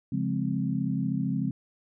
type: chord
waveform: sine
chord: Db major seventh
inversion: none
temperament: equal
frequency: 138.59 / 174.61 / 207.7 / 261.6 Hz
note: Db3 / F3 / Ab3 / C4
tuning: 0 / 0 / 0 / 0 cents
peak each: -31 dBFS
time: 0.12-1.51 s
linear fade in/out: 5 ms
effects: none